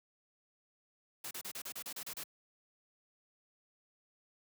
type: noise bursts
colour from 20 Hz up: white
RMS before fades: -43 dBFS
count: 10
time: 1.24-2.237 s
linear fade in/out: 5 ms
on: 70 ms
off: 33 ms
effects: high-pass 100 Hz 12 dB/octave